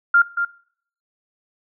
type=tone with echo; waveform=sine; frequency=1397 Hz; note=F6; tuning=in tune; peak=-10 dBFS; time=0.14-0.22 s; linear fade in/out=5 ms; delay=230 ms; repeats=1; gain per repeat=-8 dB; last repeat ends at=0.45 s; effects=noise-tail reverb RT60 0.6 s tail -21 dB re dry